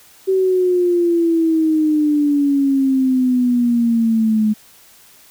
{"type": "exponential sweep", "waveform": "sine", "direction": "down", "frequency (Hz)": [383.8, 212.5], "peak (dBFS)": -12, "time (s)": [0.27, 4.54], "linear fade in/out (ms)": 20, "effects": ["white hiss -47 dBFS RMS until 5.3 s"]}